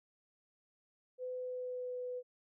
sine tone with pitch glide, 505 to 498 Hz, B4 to B4, +39 to +14 cents, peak -38 dBFS, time 1.18-2.23 s, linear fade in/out 50 ms, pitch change -25 cents, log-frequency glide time 1.33-1.99 s, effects none

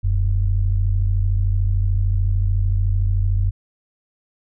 sine tone pair together, 41.49 / 95 Hz, E1 / F#2, +12 / +46 cents, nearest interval octave + major second, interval 1434 cents, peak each -18 dBFS, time 0.03-3.51 s, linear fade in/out 20 ms, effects none

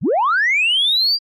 sine linear sweep, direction up, 89.5 to 4833 Hz, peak -12 dBFS, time 0.01-1.19 s, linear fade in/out 50 ms, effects tanh soft clip ceiling -10 dBFS + AAC 64 kbps

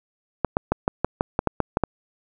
clicks, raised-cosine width 1 ms, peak -5 dBFS, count 11, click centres 0.447 / 0.569 / 0.72 / 0.879 / 1.046 / 1.209 / 1.391 / 1.473 / 1.603 / 1.771 / 1.837 s, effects none

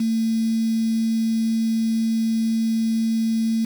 sine tone with quantisation, 224.5 Hz, A3, 35 cents sharp, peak -18 dBFS, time 0-3.65 s, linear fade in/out 5 ms, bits 6, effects none

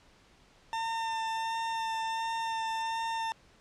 40% pulse tone with vibrato, 902 Hz, A5, 43 cents sharp, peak -30 dBFS, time 0.73-3.32 s, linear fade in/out 0 ms, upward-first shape sine, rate 1.4 Hz, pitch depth 13 cents each way, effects pink hiss -61 dBFS RMS until 3.6 s + low-pass 6000 Hz 12 dB/octave

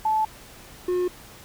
sine / triangle tone pair in turn, 870 / 359.8 Hz, A5 / F#4, -20 / -48 cents, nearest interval octave + minor third, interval 1528 cents, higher first, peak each -19 dBFS, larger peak neither, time 0.05-0.25 / 0.88-1.08 s, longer neither, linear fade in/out 5 ms, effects pink hiss -46 dBFS RMS until 1.44 s

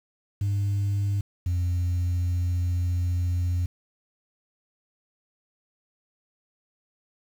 sine tone pair in turn, 100.2 / 88.54 Hz, G2 / F2, +38 / +24 cents, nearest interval major second, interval 214 cents, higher first, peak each -20 dBFS, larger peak neither, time 0.41-1.21 / 1.46-3.66 s, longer second, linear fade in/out 5 ms, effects tanh soft clip ceiling -21 dBFS + 8-bit

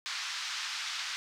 white band-pass noise, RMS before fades -37 dBFS, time 0.06-1.16 s, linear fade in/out 0 ms, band 1100 to 5400 Hz, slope 24 dB/octave, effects none

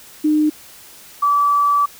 sine tone pair in turn, 304.5 / 1153.6 Hz, D#4 / D6, -37 / -31 cents, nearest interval octave + major seventh, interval 2306 cents, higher second, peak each -12 dBFS, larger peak neither, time 0.24-0.5 / 1.22-1.86 s, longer second, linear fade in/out 10 ms, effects white hiss -42 dBFS RMS until 1.99 s

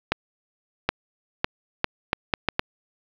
accelerating click train, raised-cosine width 0.3 ms, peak -3 dBFS, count 8, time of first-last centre 0.12-2.594 s, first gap 770 ms, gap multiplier 0.72, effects low-pass 4000 Hz 12 dB/octave + 7-bit

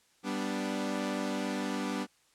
sawtooth chord, G major, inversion none, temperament equal, 196 / 246.9 / 293.7 Hz, G3 / B3 / D4, 0 / 0 / 0 cents, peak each -32 dBFS, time 0.23-2.07 s, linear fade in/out 50 ms, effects white hiss -67 dBFS RMS until 2.34 s + low-pass 9000 Hz 12 dB/octave

